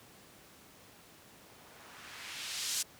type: noise with low-pass filter sweep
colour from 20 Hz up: violet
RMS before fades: -42 dBFS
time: 1.27-2.83 s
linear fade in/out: 10 ms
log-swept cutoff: 310 to 6700 Hz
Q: 0.94
effects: pink hiss -57 dBFS RMS until 2.99 s + high-pass 100 Hz 12 dB/octave